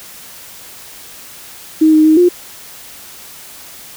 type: tone with pitch steps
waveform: sine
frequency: 314.4 / 310.2 / 313.4 / 354.4 Hz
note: D#4 / D#4 / D#4 / F4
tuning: +18 / -5 / +13 / +25 cents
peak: -5 dBFS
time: 1.81-2.29 s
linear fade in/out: 10 ms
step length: 120 ms
effects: white hiss -35 dBFS RMS until 3.96 s